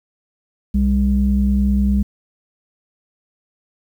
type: tone pair together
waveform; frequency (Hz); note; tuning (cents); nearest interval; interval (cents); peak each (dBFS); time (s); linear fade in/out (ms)
sine; 63.78 / 201.6; C2 / G3; -44 / +49; octave + minor sixth; 1993; -15; 0.74-2.03; 10
effects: tanh soft clip ceiling -6 dBFS + 8-bit